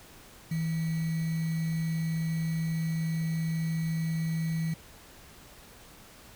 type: tone with sample-and-hold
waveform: sine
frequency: 162.3 Hz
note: E3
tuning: 27 cents flat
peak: -27 dBFS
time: 0.51-4.74 s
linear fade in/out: 5 ms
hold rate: 2100 Hz
effects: pink hiss -52 dBFS RMS until 6.35 s